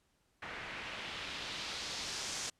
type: noise with low-pass filter sweep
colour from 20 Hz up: white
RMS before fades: -42 dBFS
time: 0.42-2.5 s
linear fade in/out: 5 ms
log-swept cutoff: 1900 to 7000 Hz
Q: 1.5
effects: pink hiss -75 dBFS RMS until 2.59 s + low-pass 11000 Hz 12 dB/octave